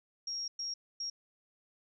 sine tone bursts at uneven times, 5588 Hz, F8, in tune, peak -35 dBFS, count 3, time 0.27-0.48 / 0.59-0.74 / 1-1.1 s, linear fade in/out 5 ms, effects none

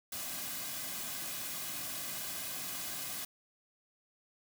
white noise with comb filter, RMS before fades -40 dBFS, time 0.12-3.25 s, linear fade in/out 5 ms, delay 2.2 ms, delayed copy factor -0.6, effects none

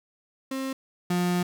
35% pulse tone pair in turn, 266.2 / 177.67 Hz, C4 / F3, +30 / +30 cents, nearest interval perfect fifth, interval 700 cents, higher first, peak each -27 / -21 dBFS, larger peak second, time 0.51-0.73 / 1.1-1.43 s, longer second, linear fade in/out 5 ms, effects none

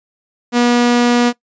sawtooth tone, 241.3 Hz, B3, 40 cents flat, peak -6 dBFS, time 0.52-1.33 s, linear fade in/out 50 ms, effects noise-tail reverb RT60 0.1 s tail -20 dB re dry + resampled to 16000 Hz

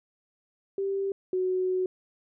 sine tone pair in turn, 392 / 370 Hz, G4 / F#4, 0 / 0 cents, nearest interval minor second, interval 100 cents, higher first, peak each -26 / -24 dBFS, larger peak second, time 0.78-1.12 / 1.33-1.86 s, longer second, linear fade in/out 2 ms, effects none

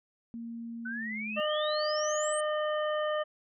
sine tone with pitch glide, 231.9 to 215.1 Hz, A#3 to A3, -9 to -39 cents, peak -37 dBFS, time 0.34-1.4 s, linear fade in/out 0 ms, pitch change -130 cents, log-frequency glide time 0.95-1.13 s
sine exponential sweep, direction up, 1476 to 8870 Hz, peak -35 dBFS, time 0.85-2.41 s, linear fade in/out 10 ms
harmonic tone, 608 Hz, D#5, 40 cents flat, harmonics 1 / 2 / 3 / 5, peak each -29 / -35 / -39 / -43 dBFS, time 1.36-3.24 s, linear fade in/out 20 ms
effects none

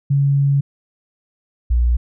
sine tone pair in turn, 140 / 59.79 Hz, C#3 / A#1, +18 / +45 cents, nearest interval octave + minor third, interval 1473 cents, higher first, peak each -12 dBFS, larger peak neither, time 0.1-0.61 / 1.7-1.97 s, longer first, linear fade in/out 10 ms, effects none

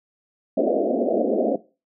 white band-pass noise, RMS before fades -21 dBFS, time 0.57-1.56 s, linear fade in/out 5 ms, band 210 to 680 Hz, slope 96 dB/octave, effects noise-tail reverb RT60 0.3 s tail -17 dB re dry

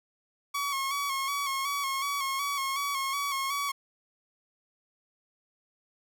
sawtooth tone with vibrato, 1108.7 Hz, C#6, in tune, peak -25 dBFS, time 0.54-3.72 s, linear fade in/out 10 ms, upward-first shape square, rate 2.7 Hz, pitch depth 40 cents each way, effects none

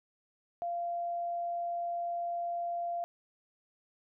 sine tone, 691 Hz, F5, 19 cents flat, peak -32 dBFS, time 0.62-3.04 s, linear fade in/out 0 ms, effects none

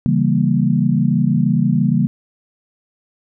sine chord, C# diminished seventh, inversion none, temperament equal, 138.59 / 164.81 / 196 / 233.1 Hz, C#3 / E3 / G3 / Bb3, 0 / 0 / 0 / 0 cents, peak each -18 dBFS, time 0.06-2.07 s, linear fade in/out 0 ms, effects none

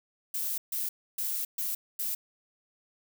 violet noise bursts at uneven times, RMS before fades -32 dBFS, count 5, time 0.34-0.58 / 0.72-0.89 / 1.18-1.45 / 1.58-1.75 / 1.99-2.15 s, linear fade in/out 5 ms, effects none

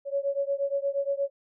sine beating tone pair, 554.4 / 562.9 Hz, C#5 / C#5, 0 / +26 cents, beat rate 8.5 Hz, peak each -28 / -29 dBFS, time 0.05-1.3 s, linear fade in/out 50 ms, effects none

